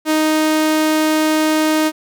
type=tone; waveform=sawtooth; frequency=311.1 Hz; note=D#4; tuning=in tune; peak=-9 dBFS; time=0.05-1.92 s; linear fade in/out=50 ms; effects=none